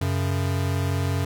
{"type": "tone pair together", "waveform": "square", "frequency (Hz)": [93.51, 138.59], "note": ["F#2", "C#3"], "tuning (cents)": [19, 0], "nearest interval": "perfect fifth", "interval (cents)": 681, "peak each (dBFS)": [-24, -28], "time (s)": [0.01, 1.25], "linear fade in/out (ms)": 5, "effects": []}